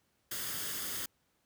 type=noise with comb filter; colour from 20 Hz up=white; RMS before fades=-38 dBFS; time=0.31-1.06 s; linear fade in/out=5 ms; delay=0.61 ms; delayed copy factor=+0.5; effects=pink hiss -75 dBFS RMS until 1.45 s + high-pass 60 Hz 12 dB/octave